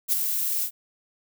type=noise with ADSR envelope; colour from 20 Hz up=violet; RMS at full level=-20 dBFS; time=0.08-0.71 s; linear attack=44 ms; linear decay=18 ms; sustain=-6 dB; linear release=75 ms; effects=none